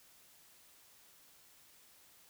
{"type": "silence", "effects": ["white hiss -63 dBFS RMS until 2.29 s"]}